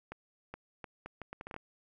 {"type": "accelerating click train", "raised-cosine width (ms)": 0.5, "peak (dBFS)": -27, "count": 11, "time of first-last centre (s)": [0.12, 1.564], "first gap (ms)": 420, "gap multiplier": 0.72, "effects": []}